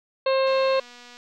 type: harmonic tone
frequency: 532 Hz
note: C5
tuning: 29 cents sharp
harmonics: 1 / 2 / 3 / 4 / 5 / 6 / 7 / 8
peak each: -19 / -27 / -36 / -39 / -33 / -45 / -38 / -35 dBFS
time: 0.26-0.8 s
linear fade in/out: 5 ms
type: click train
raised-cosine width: 0.2 ms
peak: -29 dBFS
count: 171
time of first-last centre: 0.47-1.17 s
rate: 243 Hz
effects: none